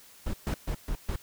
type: noise bursts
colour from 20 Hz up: brown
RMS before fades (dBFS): -30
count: 5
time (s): 0.26-1.16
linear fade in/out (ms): 5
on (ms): 76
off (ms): 130
effects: white hiss -54 dBFS RMS until 1.22 s